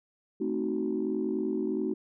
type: chord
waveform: sine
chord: A diminished seventh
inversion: none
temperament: equal with one note detuned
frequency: 220 / 261.6 / 311.1 / 373.9 Hz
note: A3 / C4 / Eb4 / Gb4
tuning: 0 / 0 / 0 / +18 cents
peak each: -33 / -34 / -32 / -31 dBFS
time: 0.4-1.94 s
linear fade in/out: 10 ms
effects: tanh soft clip ceiling -19 dBFS